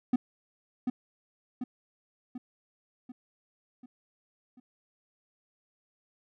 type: tone with echo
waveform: triangle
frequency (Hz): 249.5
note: B3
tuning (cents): +18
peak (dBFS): -19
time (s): 0.13-0.16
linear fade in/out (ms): 5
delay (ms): 740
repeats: 6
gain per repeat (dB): -5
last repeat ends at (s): 4.6
effects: none